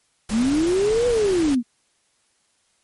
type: noise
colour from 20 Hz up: pink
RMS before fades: -31 dBFS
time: 0.29-1.55 s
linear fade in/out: 5 ms
type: linear two-way sweep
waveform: sine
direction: up then down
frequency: 201.9 to 493.9 to 226.2 Hz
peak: -16 dBFS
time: 0.3-1.63 s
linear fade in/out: 50 ms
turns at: 1.07 s
effects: white hiss -65 dBFS RMS until 2.83 s + MP3 48 kbps